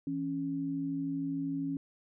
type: tone pair together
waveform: sine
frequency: 163.71 / 276.6 Hz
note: E3 / C#4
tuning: -12 / -4 cents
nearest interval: major sixth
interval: 908 cents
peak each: -39 / -32 dBFS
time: 0.07-1.77 s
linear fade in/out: 2 ms
effects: none